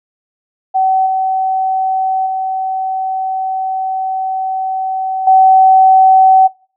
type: tone with level steps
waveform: sine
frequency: 760 Hz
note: F#5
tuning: 46 cents sharp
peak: -9 / -12 / -15 / -4 dBFS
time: 0.74-6.48 s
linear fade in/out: 20 ms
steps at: 1.06 / 2.26 / 5.27 s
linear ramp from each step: 5 ms
effects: noise-tail reverb RT60 0.4 s tail -23 dB re dry